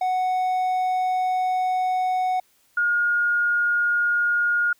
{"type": "tone pair in turn", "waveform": ["triangle", "sine"], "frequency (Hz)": [740, 1427.9], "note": ["F#5", "F6"], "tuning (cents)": [0, 38], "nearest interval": "major seventh", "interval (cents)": 1138, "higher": "second", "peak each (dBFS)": -18, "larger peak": "neither", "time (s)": [[0.01, 2.4], [2.77, 4.73]], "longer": "first", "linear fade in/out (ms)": 5, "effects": ["white hiss -62 dBFS RMS until 4.79 s"]}